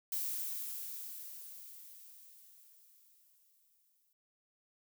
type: noise with exponential decay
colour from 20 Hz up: violet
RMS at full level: -36 dBFS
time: 0.12-4.13 s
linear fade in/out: 2 ms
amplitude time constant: 870 ms
effects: none